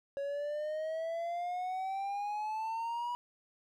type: exponential sweep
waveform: triangle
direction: up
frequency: 554.4 to 975 Hz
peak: -32 dBFS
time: 0.17-3.15 s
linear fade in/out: 0 ms
effects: none